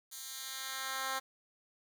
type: tone with high-pass filter sweep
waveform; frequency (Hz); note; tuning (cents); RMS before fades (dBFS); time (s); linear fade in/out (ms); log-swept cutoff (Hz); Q
10% pulse; 265.3; C4; +24; -40; 0.11-1.2; 20; 6400 to 820; 0.73
effects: 10-bit